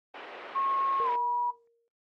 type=band-pass noise; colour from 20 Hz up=pink; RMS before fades=-43 dBFS; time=0.14-1.16 s; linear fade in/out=5 ms; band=380 to 3000 Hz; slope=24 dB/octave
type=tone with pitch glide; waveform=sine; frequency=1087 to 968.4 Hz; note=C#6 to B5; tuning=-34 to -34 cents; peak=-26 dBFS; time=0.55-1.51 s; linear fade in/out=10 ms; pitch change=-200 cents; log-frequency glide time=1.03-1.1 s
type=tone with exponential decay; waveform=sine; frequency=466.2 Hz; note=A#4; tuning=in tune; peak=-32 dBFS; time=1-1.88 s; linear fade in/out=0 ms; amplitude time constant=190 ms
effects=noise-tail reverb RT60 0.2 s tail -17 dB re dry + Opus 24 kbps